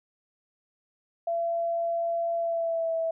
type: tone with pitch glide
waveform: sine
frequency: 676 to 655.6 Hz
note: E5 to E5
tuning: +43 to -10 cents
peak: -25 dBFS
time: 1.27-3.11 s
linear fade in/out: 5 ms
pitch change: -53 cents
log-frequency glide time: 2.37-2.94 s
effects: none